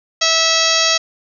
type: harmonic tone with a mistuned harmonic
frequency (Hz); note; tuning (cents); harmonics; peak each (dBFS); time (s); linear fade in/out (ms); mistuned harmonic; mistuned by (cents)
652; E5; -19; 1 / 2 / 3 / 4 / 5 / 6 / 7 / 8 / 9 / 10; -22 / -22 / -22 / -22 / -21 / -20 / -20 / -22 / -22 / -22; 0.21-0.98; 10; 9; -54
effects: none